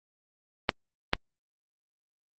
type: clicks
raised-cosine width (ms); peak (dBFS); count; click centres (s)
0.3; -5; 2; 0.692 / 1.134
effects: Opus 32 kbps